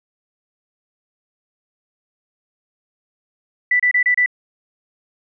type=tone bursts; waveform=sine; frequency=1978 Hz; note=B6; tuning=2 cents sharp; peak=-12 dBFS; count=5; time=3.71-4.261 s; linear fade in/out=5 ms; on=87 ms; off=29 ms; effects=none